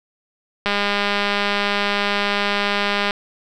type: click train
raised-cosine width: 0.3 ms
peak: -4 dBFS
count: 498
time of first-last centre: 0.66-3.108 s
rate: 203 Hz
effects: none